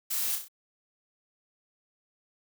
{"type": "noise with echo", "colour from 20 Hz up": "blue", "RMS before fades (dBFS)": -31, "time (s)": [0.1, 0.36], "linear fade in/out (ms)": 10, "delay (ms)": 31, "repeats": 4, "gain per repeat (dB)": -5, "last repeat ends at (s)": 0.484, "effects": []}